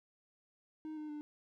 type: tone with pitch steps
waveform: triangle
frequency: 311.1 / 304.5 / 298.1 Hz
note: D#4 / D#4 / D4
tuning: 0 / -37 / +26 cents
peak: -39 dBFS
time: 0.85-1.21 s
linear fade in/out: 0 ms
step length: 120 ms
effects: none